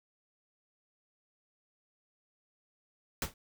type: noise with exponential decay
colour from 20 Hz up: pink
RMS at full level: -28 dBFS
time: 3.22-3.34 s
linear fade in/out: 2 ms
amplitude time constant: 26 ms
effects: none